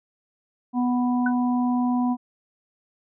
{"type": "harmonic tone", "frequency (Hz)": 246.9, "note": "B3", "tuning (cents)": 0, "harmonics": [1, 3, 4], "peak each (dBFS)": [-20, -30, -32], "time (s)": [0.73, 2.17], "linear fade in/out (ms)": 50}
{"type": "tone with exponential decay", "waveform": "sine", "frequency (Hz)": 1498, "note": "F#6", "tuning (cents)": 21, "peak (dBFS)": -20, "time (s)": [1.26, 1.34], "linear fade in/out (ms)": 5, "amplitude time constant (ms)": 16}
{"effects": []}